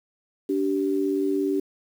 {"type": "tone pair together", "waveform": "sine", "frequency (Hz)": [289.4, 386.3], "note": ["D4", "G4"], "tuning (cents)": [-25, -25], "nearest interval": "perfect fourth", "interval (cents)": 500, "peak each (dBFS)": -24, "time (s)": [0.49, 1.6], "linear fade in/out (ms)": 5, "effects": ["8-bit"]}